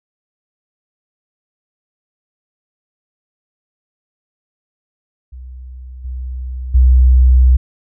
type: tone with level steps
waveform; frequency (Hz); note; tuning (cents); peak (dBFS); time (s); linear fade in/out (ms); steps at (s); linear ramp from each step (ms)
sine; 63.3; B1; +43; -29 / -21 / -5; 5.32-7.57; 10; 6.04 / 6.74; 10
effects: none